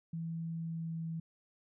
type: tone with pitch glide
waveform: sine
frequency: 164.81 to 163.48 Hz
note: E3 to E3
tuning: 0 to -14 cents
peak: -36 dBFS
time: 0.13-1.2 s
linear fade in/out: 5 ms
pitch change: -14 cents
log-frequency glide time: 0.54-1.06 s
effects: none